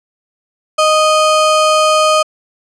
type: ring-modulated tone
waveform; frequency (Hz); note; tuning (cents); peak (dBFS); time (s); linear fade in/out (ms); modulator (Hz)
square; 932.3; A#5; 0; -6; 0.78-2.23; 10; 312
effects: resampled to 22050 Hz + 8-bit